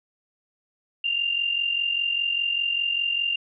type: tone pair together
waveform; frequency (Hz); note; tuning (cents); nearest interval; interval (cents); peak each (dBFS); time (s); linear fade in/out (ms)
sine; 2787 / 2832; F7 / F7; -4 / +23; unison; 27; -23 / -29; 1.04-3.36; 5
effects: none